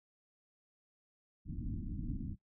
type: low-pass noise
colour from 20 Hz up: pink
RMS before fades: -40 dBFS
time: 1.45-2.36 s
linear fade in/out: 50 ms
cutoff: 310 Hz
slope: 96 dB/octave
effects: noise-tail reverb RT60 0.1 s tail -17 dB re dry